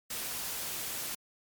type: noise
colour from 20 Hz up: white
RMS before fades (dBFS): -37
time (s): 0.1-1.15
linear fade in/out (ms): 5
effects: MP3 96 kbps